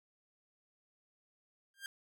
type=tone with exponential growth; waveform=sawtooth; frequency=1597 Hz; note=G6; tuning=32 cents sharp; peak=-34 dBFS; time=1.74-1.86 s; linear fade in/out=1 ms; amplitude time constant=25 ms; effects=none